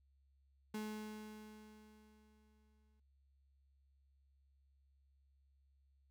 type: tone with exponential decay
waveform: 35% pulse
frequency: 214.3 Hz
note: A3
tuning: 45 cents flat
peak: -39 dBFS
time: 0.74-3 s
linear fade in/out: 5 ms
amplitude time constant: 490 ms
effects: added 68 Hz sine -70 dBFS peak until 6.1 s